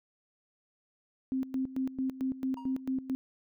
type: tone with tremolo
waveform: sine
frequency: 262.5 Hz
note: C4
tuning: 6 cents sharp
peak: -28 dBFS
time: 1.32-3.15 s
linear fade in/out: 0 ms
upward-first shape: square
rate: 4.5 Hz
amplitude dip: 80%
type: tone with exponential decay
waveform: triangle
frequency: 945 Hz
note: A#5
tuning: 23 cents sharp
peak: -37 dBFS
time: 2.57-2.8 s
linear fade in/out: 2 ms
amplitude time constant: 50 ms
effects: none